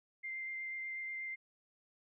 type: tone with vibrato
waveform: sine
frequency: 2093 Hz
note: C7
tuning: in tune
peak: -39 dBFS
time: 0.23-1.36 s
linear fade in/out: 20 ms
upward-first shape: sine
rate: 8.2 Hz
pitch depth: 10 cents each way
effects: none